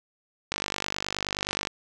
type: click train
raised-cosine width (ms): 0.2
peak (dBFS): -10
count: 58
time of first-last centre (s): 0.52-1.672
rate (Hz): 49.5
effects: none